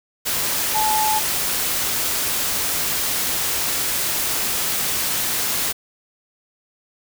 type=tone in noise; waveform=sine; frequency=862 Hz; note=A5; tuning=36 cents flat; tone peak=-18 dBFS; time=0.74-1.2 s; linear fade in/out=20 ms; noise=white; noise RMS=-22 dBFS; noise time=0.25-5.73 s; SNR=+1 dB; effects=none

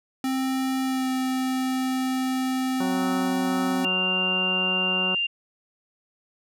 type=tone with pitch glide; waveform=square; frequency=263 to 259.4 Hz; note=C4 to C4; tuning=+9 to -15 cents; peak=-24 dBFS; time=0.24-3.85 s; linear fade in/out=2 ms; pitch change=-24 cents; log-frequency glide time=0.83-1.1 s
type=harmonic tone; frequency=185 Hz; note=F#3; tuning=in tune; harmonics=1 / 2 / 3 / 4 / 5 / 6 / 7 / 8; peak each=-31 / -34 / -36 / -37 / -38 / -39 / -39 / -40 dBFS; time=2.8-5.15 s; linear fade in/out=5 ms
type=tone; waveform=sine; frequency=2791 Hz; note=F7; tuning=2 cents flat; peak=-22 dBFS; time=3.84-5.27 s; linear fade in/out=10 ms
effects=none

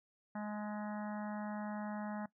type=harmonic tone with a mistuned harmonic; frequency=210 Hz; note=G#3; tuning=19 cents sharp; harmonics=1 / 3 / 4 / 5 / 6 / 7 / 8 / 9; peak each=-40 / -48 / -47 / -54 / -55 / -55 / -55 / -59 dBFS; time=0.35-2.26 s; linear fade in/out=5 ms; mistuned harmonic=5; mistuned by=-19 cents; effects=noise-tail reverb RT60 0.1 s tail -18 dB re dry

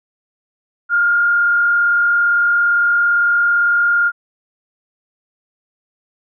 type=tone with frequency modulation; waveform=sine; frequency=1411 Hz; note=F6; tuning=17 cents sharp; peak=-11 dBFS; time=0.89-4.12 s; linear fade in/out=50 ms; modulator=37.7 Hz; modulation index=0.41; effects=none

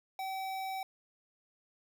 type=tone with notch filter; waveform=square; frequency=766 Hz; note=G5; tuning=40 cents flat; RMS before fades=-38 dBFS; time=0.19-0.83 s; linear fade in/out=2 ms; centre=7900 Hz; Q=1.8; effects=none

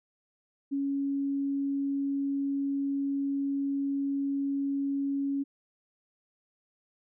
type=tone; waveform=sine; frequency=278 Hz; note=C#4; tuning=5 cents sharp; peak=-27 dBFS; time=0.71-5.44 s; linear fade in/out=20 ms; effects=none

